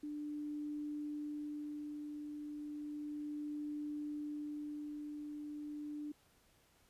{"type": "tone with tremolo", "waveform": "sine", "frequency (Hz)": 296.7, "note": "D4", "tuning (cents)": 18, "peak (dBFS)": -39, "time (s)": [0.03, 6.12], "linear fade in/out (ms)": 5, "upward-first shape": "sine", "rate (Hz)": 0.33, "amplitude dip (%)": 35, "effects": ["pink hiss -70 dBFS RMS until 6.89 s", "resampled to 32000 Hz"]}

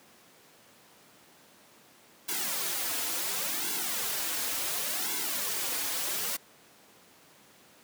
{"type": "noise with flanger", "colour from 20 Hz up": "white", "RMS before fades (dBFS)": -32, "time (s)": [2.28, 6.37], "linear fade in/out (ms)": 10, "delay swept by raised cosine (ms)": [1.6, 5.2], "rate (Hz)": 0.7, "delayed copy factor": -0.9, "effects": ["pink hiss -57 dBFS RMS until 7.83 s", "high-pass 200 Hz 12 dB/octave"]}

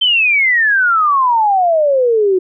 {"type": "exponential sweep", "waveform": "sine", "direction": "down", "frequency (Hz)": [3136, 361.4], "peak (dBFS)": -9, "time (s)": [0.01, 2.39], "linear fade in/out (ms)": 10, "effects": []}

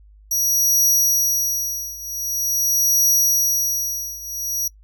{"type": "tone with tremolo", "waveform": "sawtooth", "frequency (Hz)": 5780, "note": "F#8", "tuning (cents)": -41, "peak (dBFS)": -10, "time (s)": [0.31, 4.68], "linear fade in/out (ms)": 5, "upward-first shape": "triangle", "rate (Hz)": 0.45, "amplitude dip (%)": 90, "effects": ["noise-tail reverb RT60 0.1 s tail -23 dB re dry", "added 51 Hz sine -45 dBFS peak until 4.83 s"]}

